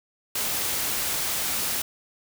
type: noise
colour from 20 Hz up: white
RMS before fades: -27 dBFS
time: 0.35-1.82 s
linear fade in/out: 5 ms
effects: none